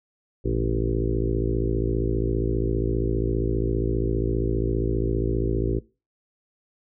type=harmonic tone with a mistuned harmonic; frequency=55 Hz; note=A1; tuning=in tune; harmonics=1 / 2 / 3 / 4 / 5 / 6 / 7 / 8 / 9; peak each=-26 / -28 / -37 / -35 / -33 / -30 / -28 / -34 / -37 dBFS; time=0.44-5.8 s; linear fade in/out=20 ms; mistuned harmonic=2; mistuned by=+120 cents; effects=noise-tail reverb RT60 0.3 s tail -21 dB re dry